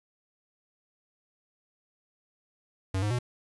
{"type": "tone with pitch steps", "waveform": "square", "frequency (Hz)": [95, 104.5, 122.6], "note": ["F#2", "G#2", "B2"], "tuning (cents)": [46, 11, -12], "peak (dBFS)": -27, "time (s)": [2.94, 3.189], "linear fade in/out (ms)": 5, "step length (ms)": 83, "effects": ["resampled to 24000 Hz", "9-bit"]}